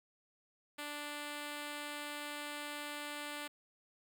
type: tone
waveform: 5% pulse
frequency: 293.7 Hz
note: D4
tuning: in tune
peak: -30 dBFS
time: 0.78-3.48 s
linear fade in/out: 10 ms
effects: none